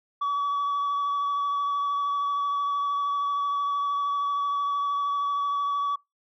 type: tone with vibrato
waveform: sine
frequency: 1139 Hz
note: C#6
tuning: 47 cents sharp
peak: -21 dBFS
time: 0.21-5.96 s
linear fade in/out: 10 ms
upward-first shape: sine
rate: 13 Hz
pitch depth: 14 cents each way
effects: noise-tail reverb RT60 0.2 s tail -26 dB re dry + tanh soft clip ceiling -23 dBFS